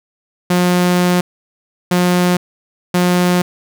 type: tone bursts at uneven times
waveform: sawtooth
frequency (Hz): 178.5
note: F3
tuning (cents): +38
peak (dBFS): -7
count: 3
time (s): 0.5-1.21 / 1.91-2.37 / 2.94-3.42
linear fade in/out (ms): 5
effects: none